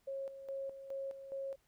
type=tone with tremolo; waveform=sine; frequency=544 Hz; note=C#5; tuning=33 cents flat; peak=-38 dBFS; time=0.07-1.56 s; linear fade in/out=10 ms; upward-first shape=square; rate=2.4 Hz; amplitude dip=65%; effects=pink hiss -75 dBFS RMS until 1.67 s